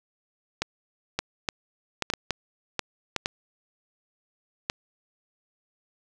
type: clicks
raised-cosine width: 0.2 ms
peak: -8 dBFS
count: 11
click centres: 0.62 / 1.19 / 1.488 / 2.023 / 2.101 / 2.137 / 2.307 / 2.793 / 3.163 / 3.259 / 4.699 s
effects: none